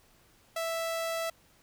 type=tone; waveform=sawtooth; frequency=659.3 Hz; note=E5; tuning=in tune; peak=-27 dBFS; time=0.56-1.3 s; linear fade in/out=5 ms; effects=pink hiss -63 dBFS RMS until 1.62 s